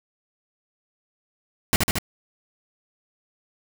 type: noise with echo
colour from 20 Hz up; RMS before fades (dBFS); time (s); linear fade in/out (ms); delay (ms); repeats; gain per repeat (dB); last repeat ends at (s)
pink; -18; 1.73-1.76; 0; 75; 3; -2; 1.985
effects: none